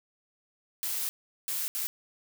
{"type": "noise bursts at uneven times", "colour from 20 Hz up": "blue", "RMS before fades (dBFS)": -32, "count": 3, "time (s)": [[0.83, 1.09], [1.48, 1.68], [1.75, 1.87]], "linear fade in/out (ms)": 0, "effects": []}